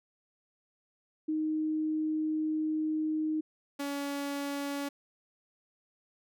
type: tone pair in turn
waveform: sine / sawtooth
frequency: 311.1 / 282.7 Hz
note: D#4 / C#4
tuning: 0 / +34 cents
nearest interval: major second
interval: 166 cents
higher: first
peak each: -28 / -29 dBFS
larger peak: first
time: 1.28-3.41 / 3.79-4.89 s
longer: first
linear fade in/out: 10 ms
effects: none